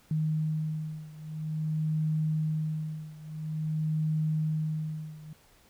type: beating tone pair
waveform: sine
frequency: 155.56 / 156.05 Hz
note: D#3 / D#3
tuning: 0 / +5 cents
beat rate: 0.49 Hz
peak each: -30 / -32 dBFS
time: 0.11-5.33 s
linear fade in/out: 2 ms
effects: pink hiss -61 dBFS RMS until 5.69 s